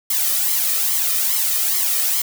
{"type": "noise with flanger", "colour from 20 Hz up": "blue", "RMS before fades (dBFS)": -19, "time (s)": [0.1, 2.22], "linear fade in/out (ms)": 5, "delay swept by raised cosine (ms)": [0.95, 1.66], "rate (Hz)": 2.4, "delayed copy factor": 0.7, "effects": []}